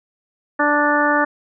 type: harmonic tone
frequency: 293.7 Hz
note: D4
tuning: in tune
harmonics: 1 / 2 / 3 / 4 / 5 / 6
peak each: -21 / -21 / -21 / -21 / -21 / -21 dBFS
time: 0.59-1.25 s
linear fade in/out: 10 ms
effects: none